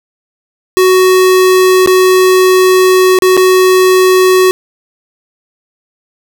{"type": "tone with dropouts", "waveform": "square", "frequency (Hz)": 371.7, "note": "F#4", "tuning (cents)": 8, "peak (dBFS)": -5, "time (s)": [0.77, 4.51], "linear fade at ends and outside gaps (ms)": 0, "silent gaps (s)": [[1.861, 1.874], [3.188, 3.222], [3.368, 3.375]], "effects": []}